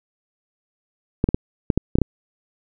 clicks, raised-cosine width 3 ms, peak -3 dBFS, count 8, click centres 1.241 / 1.289 / 1.345 / 1.702 / 1.776 / 1.955 / 1.986 / 2.017 s, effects none

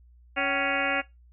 harmonic tone with a mistuned harmonic, 278.2 Hz, C#4, 6 cents sharp, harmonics 1 / 2 / 3 / 4 / 5 / 6 / 7 / 8 / 9 / 10, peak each -35 / -32 / -32 / -37 / -32 / -32 / -34 / -32 / -34 / -33 dBFS, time 0.36-1.02 s, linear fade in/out 20 ms, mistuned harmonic 3, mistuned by -140 cents, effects noise-tail reverb RT60 0.2 s tail -20 dB re dry + added 60 Hz sine -52 dBFS peak until 1.32 s

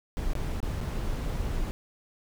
brown noise with dropouts, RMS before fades -30 dBFS, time 0.17-1.71 s, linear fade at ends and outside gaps 0 ms, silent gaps 0.334-0.353 / 0.603-0.628 / 0.806-0.812 s, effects none

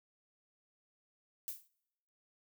violet noise with exponential decay, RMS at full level -37 dBFS, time 1.48-1.68 s, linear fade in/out 0 ms, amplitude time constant 43 ms, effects noise-tail reverb RT60 0.9 s tail -26 dB re dry

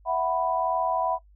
sine chord, E suspended second, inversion none, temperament just, 659.3 / 741.7 / 988.9 Hz, E5 / F#5 / B5, 0 / +4 / +2 cents, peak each -27 dBFS, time 0.05-1.19 s, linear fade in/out 50 ms, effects noise-tail reverb RT60 0.1 s tail -20 dB re dry + added 50 Hz sine -52 dBFS peak until 1.35 s

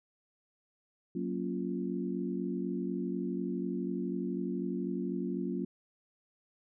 sine chord, Gb major seventh, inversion none, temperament equal, 185 / 233.1 / 277.2 / 349.2 Hz, Gb3 / Bb3 / Db4 / F4, 0 / 0 / 0 / 0 cents, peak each -36 / -38 / -38 / -38 dBFS, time 1.15-5.65 s, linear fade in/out 5 ms, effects none

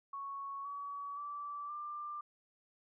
sine tone with pitch steps, 1108.7 / 1134.6 / 1161.1 / 1188.3 Hz, C#6 / C#6 / D6 / D6, 0 / +40 / -20 / +20 cents, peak -40 dBFS, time 0.13-2.21 s, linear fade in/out 5 ms, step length 520 ms, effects none

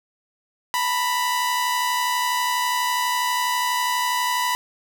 sawtooth tone pair together, 915.6 / 987.8 Hz, A#5 / B5, -31 / 0 cents, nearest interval minor second, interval 131 cents, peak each -26 / -17 dBFS, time 0.74-4.55 s, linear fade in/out 0 ms, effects none

